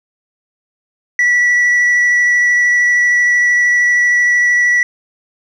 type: tone with vibrato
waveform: sine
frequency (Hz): 1950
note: B6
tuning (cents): -23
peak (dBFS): -6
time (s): 1.19-4.83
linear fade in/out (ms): 2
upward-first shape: sine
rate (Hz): 13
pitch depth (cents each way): 8
effects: tanh soft clip ceiling -8 dBFS + 8-bit